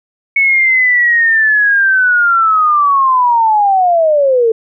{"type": "linear sweep", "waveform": "sine", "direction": "down", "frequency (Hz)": [2217, 437.3], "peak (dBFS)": -7, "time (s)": [0.36, 4.52], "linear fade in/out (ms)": 5, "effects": []}